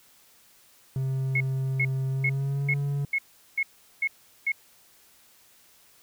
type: tone with pitch glide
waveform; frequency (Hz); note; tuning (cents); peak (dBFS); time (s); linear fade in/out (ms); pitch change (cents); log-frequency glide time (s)
triangle; 132.9 to 141.62; C3 to C#3; +27 to +37; -23; 0.96-3.05; 2; +110; 2.1-2.73
type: tone bursts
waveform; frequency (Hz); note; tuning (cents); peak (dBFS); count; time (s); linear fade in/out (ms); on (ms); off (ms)
sine; 2178; C#7; -31; -22; 8; 1.35-4.52; 5; 55; 390
effects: white hiss -58 dBFS RMS until 6.02 s